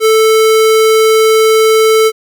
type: tone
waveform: square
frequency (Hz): 440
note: A4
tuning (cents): 0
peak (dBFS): -6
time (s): 0-2.12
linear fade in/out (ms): 50
effects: none